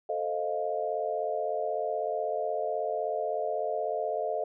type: chord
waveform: sine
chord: F dominant seventh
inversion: first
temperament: equal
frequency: 440 / 523.3 / 622.3 / 698.5 Hz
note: A4 / C5 / Eb5 / F5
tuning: 0 / 0 / 0 / 0 cents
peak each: -34 / -37 / -32 / -33 dBFS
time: 0.09-4.44 s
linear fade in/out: 5 ms
effects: none